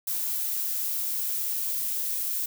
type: noise with high-pass filter sweep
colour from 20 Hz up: violet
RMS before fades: -29 dBFS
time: 0.07-2.46 s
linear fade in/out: 5 ms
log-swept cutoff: 890 to 230 Hz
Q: 2.9
effects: none